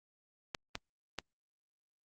clicks, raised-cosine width 0.2 ms, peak -19 dBFS, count 3, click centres 0.548 / 0.754 / 1.187 s, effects Opus 48 kbps

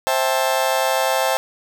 35% pulse chord, A minor seventh, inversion first, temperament just, 528 / 660 / 792 / 880 Hz, C5 / E5 / G5 / A5, +16 / +2 / +18 / 0 cents, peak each -20 / -21 / -22 / -22 dBFS, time 0.07-1.37 s, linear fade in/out 0 ms, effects none

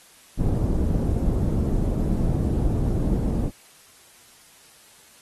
pink low-pass noise, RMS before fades -22 dBFS, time 0.37-3.51 s, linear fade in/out 50 ms, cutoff 290 Hz, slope 12 dB/octave, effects white hiss -52 dBFS RMS until 5.21 s + AAC 32 kbps

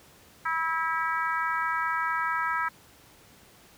harmonic tone, 324.7 Hz, E4, 26 cents flat, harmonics 3 / 4 / 5 / 6 / 7, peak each -31 / -29 / -31 / -36 / -40 dBFS, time 0.45-2.69 s, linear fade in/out 10 ms, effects pink hiss -55 dBFS RMS until 3.77 s + high-pass 60 Hz 12 dB/octave

